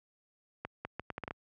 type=accelerating click train; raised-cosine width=0.5 ms; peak=-22 dBFS; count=8; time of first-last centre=0.65-1.309 s; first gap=200 ms; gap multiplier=0.73; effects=high-pass 60 Hz 12 dB/octave